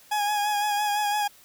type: tone with vibrato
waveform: 40% pulse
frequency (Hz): 830.6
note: G#5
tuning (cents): 0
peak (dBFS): -22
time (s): 0.11-1.28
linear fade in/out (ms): 10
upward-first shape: sine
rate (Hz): 5.9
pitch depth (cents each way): 29
effects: white hiss -54 dBFS RMS until 1.44 s